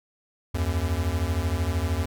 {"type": "beating tone pair", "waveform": "square", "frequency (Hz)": [77.78, 90.78], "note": ["D#2", "F#2"], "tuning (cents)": [0, -32], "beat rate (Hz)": 13, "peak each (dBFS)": -27, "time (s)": [0.54, 2.06], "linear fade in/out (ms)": 10, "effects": []}